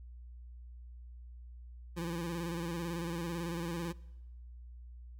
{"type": "tone with vibrato", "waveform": "25% pulse", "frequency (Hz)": 169.5, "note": "E3", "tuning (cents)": 49, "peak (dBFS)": -32, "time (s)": [1.96, 3.93], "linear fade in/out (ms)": 20, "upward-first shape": "square", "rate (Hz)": 18, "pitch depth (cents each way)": 48, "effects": ["noise-tail reverb RT60 1.0 s tail -23 dB re dry", "added 60 Hz sine -47 dBFS peak until 5.19 s"]}